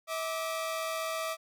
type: tone pair together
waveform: sawtooth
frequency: 645 / 1174.7 Hz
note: E5 / D6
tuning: -38 / 0 cents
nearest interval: minor seventh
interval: 1038 cents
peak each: -30 / -33 dBFS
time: 0.07-1.37 s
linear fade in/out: 50 ms
effects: none